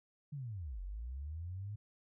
sine linear two-way sweep, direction down then up, 151.7 to 43.65 to 106.7 Hz, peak -40 dBFS, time 0.32-1.76 s, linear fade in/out 10 ms, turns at 0.81 s, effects none

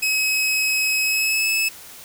sawtooth tone with pitch glide, 2556 to 2602 Hz, D#7 to E7, +46 to -23 cents, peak -15 dBFS, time 0.02-1.69 s, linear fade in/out 10 ms, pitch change +31 cents, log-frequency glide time 1.03-1.48 s, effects white hiss -41 dBFS RMS until 2.04 s

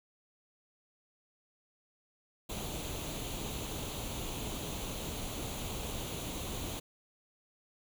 pink noise with comb filter, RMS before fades -39 dBFS, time 2.49-6.8 s, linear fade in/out 10 ms, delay 0.29 ms, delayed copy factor +0.6, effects none

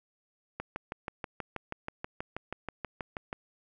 click train, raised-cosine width 0.5 ms, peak -20 dBFS, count 18, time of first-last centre 0.6-3.329 s, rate 6.23 Hz, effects none

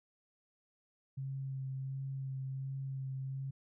sine tone with vibrato, 134.2 Hz, C3, 44 cents sharp, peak -37 dBFS, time 1.17-3.51 s, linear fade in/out 10 ms, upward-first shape sine, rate 1.4 Hz, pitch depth 16 cents each way, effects none

